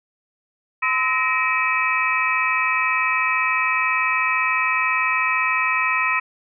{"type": "tone cluster", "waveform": "sine", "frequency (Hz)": [1023, 1289, 1878, 2322, 2564], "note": ["C6", "E6", "A#6", "D7", "E7"], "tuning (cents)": [-39, -39, 12, -20, -49], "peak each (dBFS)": -24, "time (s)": [0.82, 6.2], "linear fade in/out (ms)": 10, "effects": []}